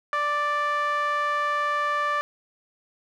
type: tone with band-pass filter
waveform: sawtooth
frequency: 587.3 Hz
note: D5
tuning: in tune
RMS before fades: -25 dBFS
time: 0.13-2.21 s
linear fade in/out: 0 ms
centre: 1400 Hz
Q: 6.1
effects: none